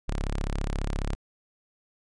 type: tone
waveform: sawtooth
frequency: 34.66 Hz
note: C#1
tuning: 1 cent sharp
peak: -23 dBFS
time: 0.08-1.15 s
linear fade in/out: 0 ms
effects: resampled to 22050 Hz